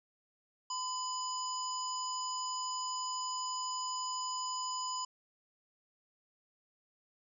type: harmonic tone with a mistuned harmonic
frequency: 996 Hz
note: B5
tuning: 14 cents sharp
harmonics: 1 / 3 / 5 / 7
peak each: -37 / -47 / -42 / -42 dBFS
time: 0.7-5.05 s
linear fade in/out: 5 ms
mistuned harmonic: 1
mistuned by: +31 cents
effects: none